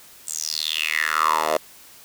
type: tone with high-pass filter sweep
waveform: 10% pulse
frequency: 78.1 Hz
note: D#2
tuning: 7 cents sharp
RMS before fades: -23 dBFS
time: 0.27-1.57 s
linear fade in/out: 5 ms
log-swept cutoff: 8000 to 610 Hz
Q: 6.6
effects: white hiss -47 dBFS RMS until 2.04 s